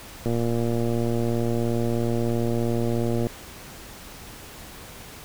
click train, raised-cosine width 2 ms, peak -13 dBFS, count 353, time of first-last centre 0.26-3.269 s, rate 117 Hz, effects pink hiss -42 dBFS RMS until 5.24 s

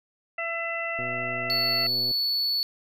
harmonic tone, 670 Hz, E5, 28 cents sharp, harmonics 1 / 2 / 3 / 4, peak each -33 / -36 / -31 / -34 dBFS, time 0.38-1.87 s, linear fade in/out 5 ms
click train, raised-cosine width 2 ms, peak -27 dBFS, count 139, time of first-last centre 0.99-2.112 s, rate 123 Hz
triangle tone, 4435 Hz, C#8, in tune, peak -22 dBFS, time 1.5-2.63 s, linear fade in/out 0 ms
effects none

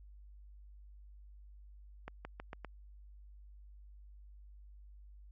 accelerating click train, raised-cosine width 0.5 ms, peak -28 dBFS, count 5, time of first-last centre 2.08-2.647 s, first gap 170 ms, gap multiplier 0.88, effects added 50 Hz sine -52 dBFS peak until 5.31 s + MP3 32 kbps

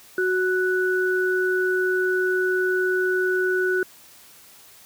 sine tone pair together, 370 / 1481 Hz, F#4 / F#6, 0 / +1 cents, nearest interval 2 octaves, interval 2401 cents, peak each -21 / -23 dBFS, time 0.18-3.83 s, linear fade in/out 2 ms, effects white hiss -49 dBFS RMS until 4.85 s + high-pass 60 Hz 12 dB/octave

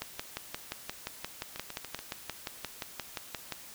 two click trains, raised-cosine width 0.2 ms, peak -17 / -22 dBFS, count 21 / 4, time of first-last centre 0.02-3.523 / 1.56-1.99 s, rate 5.71 / 6.97 Hz, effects white hiss -49 dBFS RMS until 3.74 s

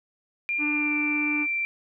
sine tone with pitch glide, 2393 to 2352 Hz, D7 to D7, +32 to +2 cents, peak -24 dBFS, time 0.49-1.65 s, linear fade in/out 0 ms, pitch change -30 cents, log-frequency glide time 0.73-0.94 s
harmonic tone, 297.2 Hz, D4, 21 cents sharp, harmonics 1 / 3 / 4 / 5 / 6 / 7 / 8 / 9, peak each -27 / -42 / -42 / -45 / -49 / -49 / -50 / -47 dBFS, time 0.58-1.47 s, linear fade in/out 50 ms
effects none

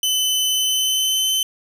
sawtooth tone with pitch glide, 3030 to 3063 Hz, F#7 to G7, +40 to -41 cents, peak -14 dBFS, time 0.03-1.43 s, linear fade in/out 2 ms, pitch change +19 cents, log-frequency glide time 0.48-1.31 s, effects none

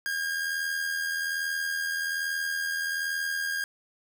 45% pulse tone with amplitude modulation, 1619 Hz, G#6, 45 cents flat, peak -26 dBFS, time 0.06-3.64 s, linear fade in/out 0 ms, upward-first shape sine, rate 81.2 Hz, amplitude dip 45%, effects none

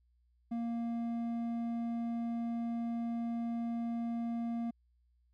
sine tone with hard clipping, 233.1 Hz, A#3, in tune, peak -35 dBFS, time 0.51-4.71 s, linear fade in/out 10 ms, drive 6 dB, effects added 60 Hz sine -68 dBFS peak until 5.33 s

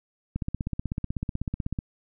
click train, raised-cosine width 5 ms, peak -16 dBFS, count 24, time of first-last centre 0.36-1.789 s, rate 16.1 Hz, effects none

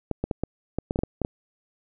clicks, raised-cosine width 2 ms, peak -12 dBFS, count 11, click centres 0.113 / 0.24 / 0.312 / 0.436 / 0.786 / 0.909 / 0.959 / 0.99 / 1.035 / 1.217 / 1.249 s, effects none

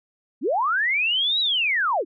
sine linear two-way sweep, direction up then down, 198.3 to 3951 to 267 Hz, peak -19 dBFS, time 0.41-2.05 s, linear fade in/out 50 ms, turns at 1.4 s, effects none

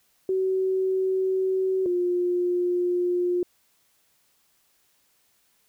sine tone pair in turn, 377.8 / 355.3 Hz, F#4 / F4, +36 / +30 cents, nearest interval minor second, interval 106 cents, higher first, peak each -21 dBFS, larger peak neither, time 0.29-1.86 / 1.86-3.43 s, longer neither, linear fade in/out 2 ms, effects white hiss -66 dBFS RMS until 5.68 s

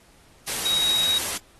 sine tone in noise, 3805 Hz, A#7, 35 cents sharp, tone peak -20 dBFS, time 0.65-1.19 s, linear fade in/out 10 ms, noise white, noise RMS -28 dBFS, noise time 0.47-1.38 s, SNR +5 dB, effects pink hiss -56 dBFS RMS until 1.59 s + AAC 32 kbps

